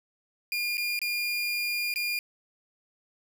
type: tone with dropouts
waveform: 30% pulse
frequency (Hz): 2417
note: D7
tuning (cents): +49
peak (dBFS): -25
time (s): 0.52-2.19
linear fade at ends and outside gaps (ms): 1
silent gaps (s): 0.771-0.779 / 0.991-1.016 / 1.94-1.959
effects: none